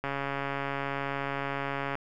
click train, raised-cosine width 0.5 ms, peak -17 dBFS, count 267, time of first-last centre 0.04-1.954 s, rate 139 Hz, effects none

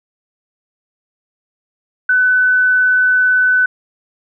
sine tone, 1503 Hz, F#6, 27 cents sharp, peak -9 dBFS, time 2.09-3.66 s, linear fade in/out 5 ms, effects none

